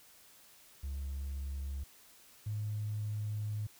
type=tone pair in turn; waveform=triangle; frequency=69 / 105.86 Hz; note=C#2 / G#2; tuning=-7 / +34 cents; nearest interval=perfect fifth; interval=741 cents; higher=second; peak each=-33 / -30 dBFS; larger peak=second; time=0.83-1.84 / 2.46-3.67 s; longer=second; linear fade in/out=10 ms; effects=tanh soft clip ceiling -32 dBFS + white hiss -60 dBFS RMS until 3.79 s